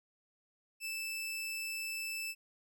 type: tone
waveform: sawtooth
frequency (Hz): 2637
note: E7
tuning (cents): 0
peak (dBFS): -34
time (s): 0.8-2.35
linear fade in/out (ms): 50
effects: none